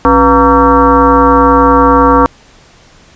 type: tone with frequency modulation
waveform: sine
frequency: 707 Hz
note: F5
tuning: 21 cents sharp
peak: -3 dBFS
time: 0.05-2.26 s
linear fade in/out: 0 ms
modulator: 216 Hz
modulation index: 2.7
effects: pink hiss -42 dBFS RMS until 3.15 s + resampled to 16000 Hz